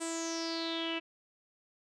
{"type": "tone with low-pass filter sweep", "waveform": "sawtooth", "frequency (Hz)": 329.6, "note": "E4", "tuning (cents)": 0, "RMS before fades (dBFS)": -36, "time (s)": [0, 1], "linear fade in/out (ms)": 20, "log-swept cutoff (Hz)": [8500, 2700], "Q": 7.6, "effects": []}